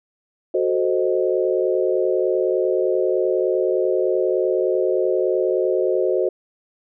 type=chord; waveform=sine; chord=F# diminished seventh; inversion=none; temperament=equal; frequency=370 / 440 / 523.3 / 622.3 Hz; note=F#4 / A4 / C5 / Eb5; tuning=0 / 0 / 0 / 0 cents; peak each=-20 / -24 / -22 / -25 dBFS; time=0.54-6.29 s; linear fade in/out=5 ms; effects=none